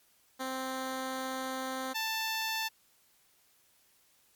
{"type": "tone pair in turn", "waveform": "10% pulse", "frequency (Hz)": [261.6, 885.5], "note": ["C4", "A5"], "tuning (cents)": [0, 11], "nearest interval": "octave + major sixth", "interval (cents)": 2111, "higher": "second", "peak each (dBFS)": [-26, -23], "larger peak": "second", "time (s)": [[0.39, 1.94], [1.94, 2.69]], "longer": "first", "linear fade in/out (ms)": 20, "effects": ["white hiss -67 dBFS RMS until 4.35 s", "MP3 96 kbps"]}